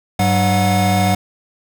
square tone cluster, 99.3 / 190.1 / 728 Hz, G2 / F#3 / F#5, +23 / +47 / -28 cents, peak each -18 dBFS, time 0.19-1.15 s, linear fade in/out 5 ms, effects none

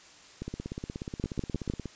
two click trains, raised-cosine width 3 ms, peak -22 / -16 dBFS, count 25 / 4, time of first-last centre 0.42-1.857 / 1.24-1.699 s, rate 16.7 / 6.53 Hz, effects white hiss -53 dBFS RMS until 1.95 s + resampled to 16000 Hz

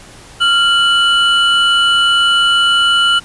triangle tone pair together, 1389.1 / 2963 Hz, F6 / F#7, -10 / +2 cents, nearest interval octave + minor second, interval 1312 cents, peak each -10 dBFS, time 0.4-3.2 s, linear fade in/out 20 ms, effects pink hiss -38 dBFS RMS until 3.24 s + resampled to 24000 Hz

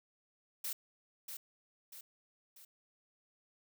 blue noise with echo, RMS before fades -39 dBFS, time 0.64-0.73 s, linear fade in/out 5 ms, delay 640 ms, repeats 3, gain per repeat -6 dB, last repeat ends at 2.65 s, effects none

